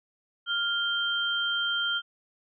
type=tone pair together; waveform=sine; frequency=1403 / 3150 Hz; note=F6 / G7; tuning=+8 / +8 cents; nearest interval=octave + major second; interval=1400 cents; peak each=-28 dBFS; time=0.46-2.02 s; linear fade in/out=50 ms; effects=none